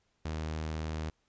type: tone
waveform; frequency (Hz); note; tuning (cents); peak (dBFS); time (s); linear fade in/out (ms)
sawtooth; 78.4; D#2; +14; -30; 0.25-1.1; 5
effects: pink hiss -75 dBFS RMS until 1.28 s + resampled to 16000 Hz